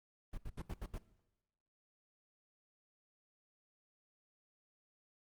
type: noise bursts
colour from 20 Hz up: brown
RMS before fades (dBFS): -42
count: 6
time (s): 0.33-0.982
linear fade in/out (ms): 5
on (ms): 47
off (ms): 74
effects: noise-tail reverb RT60 1.0 s tail -18 dB re dry + Opus 32 kbps